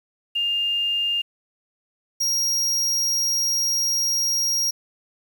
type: tone pair in turn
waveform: sine / 45% pulse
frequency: 2810 / 5620 Hz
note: F7 / F8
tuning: +10 / +10 cents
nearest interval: octave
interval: 1200 cents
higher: second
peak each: -20 dBFS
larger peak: neither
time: 0.35-1.22 / 2.2-4.71 s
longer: second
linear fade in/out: 10 ms
effects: 8-bit

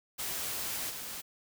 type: noise with level steps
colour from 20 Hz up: white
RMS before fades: -36 / -41 dBFS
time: 0.18-1.22 s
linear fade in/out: 20 ms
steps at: 0.89 s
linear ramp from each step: 20 ms
effects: none

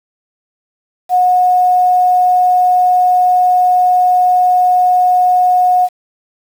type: tone with quantisation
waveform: sine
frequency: 727 Hz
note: F#5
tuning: 31 cents flat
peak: -7 dBFS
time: 1.09-5.89 s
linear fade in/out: 50 ms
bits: 6
effects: none

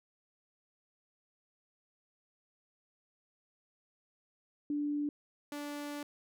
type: tone pair in turn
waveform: sine / sawtooth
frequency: 292.7 / 291.1 Hz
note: D4 / D4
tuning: -6 / -15 cents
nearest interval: unison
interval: 9 cents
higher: first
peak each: -31 / -35 dBFS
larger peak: first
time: 4.7-5.09 / 5.52-6.03 s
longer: second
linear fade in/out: 2 ms
effects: none

